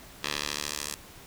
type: tone with band-pass filter sweep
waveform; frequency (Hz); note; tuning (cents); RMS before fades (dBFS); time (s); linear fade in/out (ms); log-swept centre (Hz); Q
10% pulse; 73.42; D2; 0; -34; 0.23-0.95; 10; 3500 to 8300; 1
effects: pink hiss -49 dBFS RMS until 1.26 s